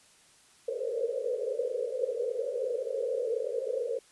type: band-pass noise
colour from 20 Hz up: pink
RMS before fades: -32 dBFS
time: 0.68-3.99 s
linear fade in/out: 5 ms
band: 450 to 540 Hz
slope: 96 dB/octave
effects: white hiss -60 dBFS RMS until 4.11 s + resampled to 24000 Hz